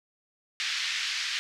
pink band-pass noise, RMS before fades -31 dBFS, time 0.6-1.39 s, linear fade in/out 0 ms, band 1800 to 5500 Hz, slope 24 dB/octave, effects none

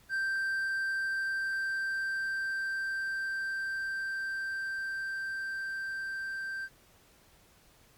triangle tone with level ramp, 1568 Hz, G6, in tune, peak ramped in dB -27 to -33 dBFS, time 0.09-6.69 s, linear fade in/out 50 ms, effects pink hiss -62 dBFS RMS until 7.97 s + Opus 48 kbps

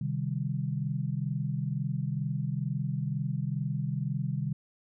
sine chord, C minor, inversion none, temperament equal with one note detuned, 130.81 / 152.98 / 196 Hz, C3 / Eb3 / G3, 0 / -29 / 0 cents, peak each -32 / -32 / -36 dBFS, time 0.01-4.53 s, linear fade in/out 5 ms, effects none

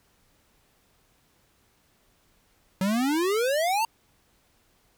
square exponential sweep, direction up, 183.8 to 932.3 Hz, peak -23 dBFS, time 2.81-3.85 s, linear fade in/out 2 ms, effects pink hiss -65 dBFS RMS until 4.97 s

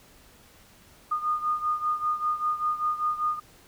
sine beating tone pair, 1223 / 1228.1 Hz, D#6 / D#6, -30 / -23 cents, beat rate 5.1 Hz, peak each -26 / -30 dBFS, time 1.11-3.4 s, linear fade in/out 10 ms, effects pink hiss -55 dBFS RMS until 3.67 s

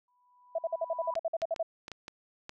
sine tone with exponential growth, 987.8 Hz, B5, in tune, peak -32 dBFS, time 0.08-1.14 s, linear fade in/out 2 ms, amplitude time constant 230 ms
sine tone bursts, 659.3 Hz, E5, in tune, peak -27 dBFS, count 13, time 0.55-1.629 s, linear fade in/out 5 ms, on 35 ms, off 52 ms
clicks, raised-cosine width 0.2 ms, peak -24 dBFS, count 7, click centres 1.154 / 1.418 / 1.562 / 1.881 / 1.917 / 2.081 / 2.494 s
effects none

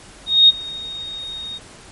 sine tone with ADSR envelope, 3722 Hz, A#7, 3 cents flat, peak -5 dBFS, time 0.26-1.59 s, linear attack 230 ms, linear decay 21 ms, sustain -22 dB, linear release 25 ms, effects pink hiss -42 dBFS RMS until 1.91 s + MP3 48 kbps

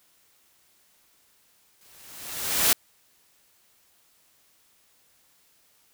white noise with exponential growth, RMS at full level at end -18 dBFS, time 1.81-2.73 s, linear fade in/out 1 ms, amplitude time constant 200 ms, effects white hiss -63 dBFS RMS until 5.93 s

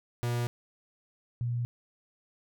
45% pulse / sine tone pair in turn, 120 / 120 Hz, B2 / B2, -49 / -49 cents, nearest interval unison, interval 0 cents, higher neither, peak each -28 dBFS, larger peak neither, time 0.23-0.47 / 1.41-1.65 s, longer neither, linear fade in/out 0 ms, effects none

